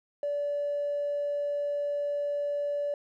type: tone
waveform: triangle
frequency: 578 Hz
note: D5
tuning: 28 cents flat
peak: -24 dBFS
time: 0.23-2.94 s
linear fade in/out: 2 ms
effects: tanh soft clip ceiling -25 dBFS